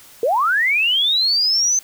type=linear sweep; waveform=sine; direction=up; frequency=428.8 to 6230 Hz; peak=-14 dBFS; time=0.23-1.79 s; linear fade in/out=2 ms; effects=white hiss -45 dBFS RMS until 1.83 s